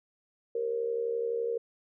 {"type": "tone with amplitude modulation", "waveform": "sine", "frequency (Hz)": 466.2, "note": "A#4", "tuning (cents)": 0, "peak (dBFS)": -25, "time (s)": [0.55, 1.58], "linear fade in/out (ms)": 5, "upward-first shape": "sine", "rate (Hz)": 71.8, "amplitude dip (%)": 70, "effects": []}